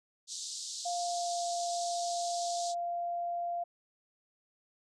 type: band-pass noise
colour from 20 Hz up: white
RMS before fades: -41 dBFS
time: 0.27-2.75 s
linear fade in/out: 50 ms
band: 3700 to 7900 Hz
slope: 48 dB/octave
type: tone with pitch glide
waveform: sine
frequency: 700 to 693.6 Hz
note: F5 to F5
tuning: +4 to -12 cents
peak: -32 dBFS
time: 0.85-3.64 s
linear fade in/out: 10 ms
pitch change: -16 cents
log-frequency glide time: 0.95-1.41 s
effects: none